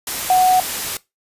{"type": "tone in noise", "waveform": "sine", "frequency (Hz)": 740, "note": "F#5", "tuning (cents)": 0, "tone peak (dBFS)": -10, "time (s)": [0.3, 0.6], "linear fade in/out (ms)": 2, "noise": "white", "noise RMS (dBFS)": -24, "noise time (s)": [0.07, 0.97], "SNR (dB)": 11, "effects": ["noise-tail reverb RT60 0.2 s tail -20 dB re dry", "resampled to 32000 Hz"]}